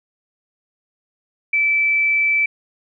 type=tone; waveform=sine; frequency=2318 Hz; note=D7; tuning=23 cents flat; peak=-14 dBFS; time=1.53-2.46 s; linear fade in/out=5 ms; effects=none